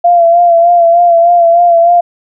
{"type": "tone with vibrato", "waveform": "sine", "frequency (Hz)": 686, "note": "F5", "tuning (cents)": -31, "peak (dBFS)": -3, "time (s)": [0.04, 2.01], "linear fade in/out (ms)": 10, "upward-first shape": "sine", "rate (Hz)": 3.3, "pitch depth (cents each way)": 39, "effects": []}